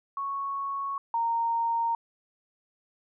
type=tone pair in turn; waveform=sine; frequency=1107 / 925 Hz; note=C#6 / A#5; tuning=-3 / -14 cents; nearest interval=minor third; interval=311 cents; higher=first; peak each=-29 / -24 dBFS; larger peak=second; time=0.17-0.98 / 1.14-1.95 s; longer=neither; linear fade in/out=2 ms; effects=none